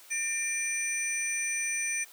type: tone cluster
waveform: sine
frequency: 1808 / 2378 / 5960 / 8810 Hz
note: A6 / D7 / F#8 / C#9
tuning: +47 / +21 / +12 / -12 cents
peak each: -38 / -32 / -34 / -35 dBFS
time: 0.1-2.05 s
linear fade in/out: 20 ms
effects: white hiss -53 dBFS RMS until 2.12 s + high-pass 400 Hz 12 dB/octave